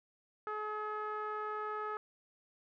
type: tone with low-pass filter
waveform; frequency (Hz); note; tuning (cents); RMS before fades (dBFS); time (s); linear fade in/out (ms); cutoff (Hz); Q
sawtooth; 425.5; G#4; +42; -39; 0.47-1.97; 0; 1400; 6.5
effects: none